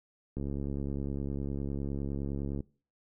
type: click train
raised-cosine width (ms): 3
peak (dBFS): -23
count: 157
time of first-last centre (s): 0.37-2.605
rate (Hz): 69.8
effects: noise-tail reverb RT60 0.4 s tail -22 dB re dry